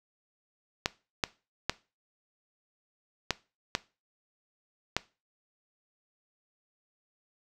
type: clicks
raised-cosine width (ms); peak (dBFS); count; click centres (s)
0.2; -8; 6; 0.859 / 1.238 / 1.696 / 3.307 / 3.751 / 4.966
effects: noise-tail reverb RT60 0.3 s tail -19 dB re dry